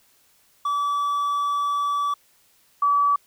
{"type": "tone pair in turn", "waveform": ["triangle", "sine"], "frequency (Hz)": [1151, 1146.8], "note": ["D6", "D6"], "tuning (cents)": [-35, -42], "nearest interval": "unison", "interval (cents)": 7, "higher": "first", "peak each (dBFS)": [-19, -16], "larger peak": "second", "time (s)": [[0.65, 2.14], [2.82, 3.16]], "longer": "first", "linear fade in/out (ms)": 5, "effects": ["white hiss -60 dBFS RMS until 3.26 s"]}